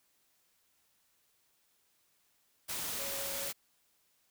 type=tone in noise; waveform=sine; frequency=554.4 Hz; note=C#5; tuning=in tune; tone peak=-44 dBFS; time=2.98-3.5 s; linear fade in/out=20 ms; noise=white; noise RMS=-38 dBFS; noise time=2.68-3.53 s; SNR=-9 dB; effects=white hiss -73 dBFS RMS until 4.3 s